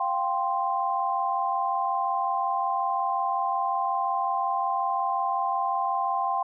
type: chord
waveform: sine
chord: F suspended second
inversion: none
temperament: equal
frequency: 698.5 / 784 / 1046.5 Hz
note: F5 / G5 / C6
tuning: 0 / 0 / 0 cents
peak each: -31 / -27 / -27 dBFS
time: 0-6.43 s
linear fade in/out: 5 ms
effects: none